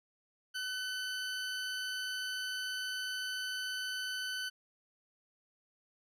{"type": "tone", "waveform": "20% pulse", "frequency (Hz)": 1509, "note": "F#6", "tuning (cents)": 34, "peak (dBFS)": -31, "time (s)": [0.54, 4.5], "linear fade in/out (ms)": 20, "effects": ["low-pass 11000 Hz 12 dB/octave"]}